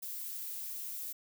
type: noise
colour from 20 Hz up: violet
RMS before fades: -41 dBFS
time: 0.02-1.13 s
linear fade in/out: 10 ms
effects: none